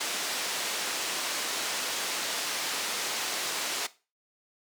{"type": "low-pass noise", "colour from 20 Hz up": "white", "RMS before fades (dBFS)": -32, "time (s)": [0, 3.87], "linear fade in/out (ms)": 10, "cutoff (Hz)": 6500, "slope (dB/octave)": 12, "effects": ["noise-tail reverb RT60 0.3 s tail -17 dB re dry", "high-pass 300 Hz 12 dB/octave"]}